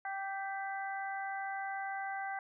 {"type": "harmonic tone with a mistuned harmonic", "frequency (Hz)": 390.5, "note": "G4", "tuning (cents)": -7, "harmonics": [2, 3, 4, 5], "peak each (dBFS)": [-38, -50, -42, -46], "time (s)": [0.05, 2.39], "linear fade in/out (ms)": 2, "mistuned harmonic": 5, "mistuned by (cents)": 34, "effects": []}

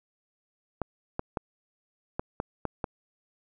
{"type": "clicks", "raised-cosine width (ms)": 1, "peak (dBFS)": -15, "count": 7, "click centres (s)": [0.817, 1.194, 1.372, 2.195, 2.401, 2.653, 2.842], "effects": []}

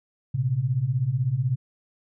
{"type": "beating tone pair", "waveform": "sine", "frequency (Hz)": [116.7, 132.7], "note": ["A#2", "C3"], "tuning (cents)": [2, 25], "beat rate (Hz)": 16, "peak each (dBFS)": [-26, -23], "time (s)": [0.34, 1.56], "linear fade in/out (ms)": 10, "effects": []}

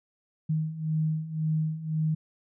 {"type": "beating tone pair", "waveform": "sine", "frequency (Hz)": [155.56, 157.46], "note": ["D#3", "D#3"], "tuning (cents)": [0, 21], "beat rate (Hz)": 1.9, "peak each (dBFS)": [-31, -27], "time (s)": [0.49, 2.15], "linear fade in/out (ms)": 10, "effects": []}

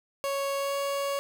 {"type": "tone with pitch glide", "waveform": "30% pulse", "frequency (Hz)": [554.4, 559.2], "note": ["C#5", "C#5"], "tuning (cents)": [0, 15], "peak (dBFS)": -25, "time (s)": [0.24, 1.19], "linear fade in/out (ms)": 0, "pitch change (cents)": 15, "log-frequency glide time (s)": [0.57, 0.76], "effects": []}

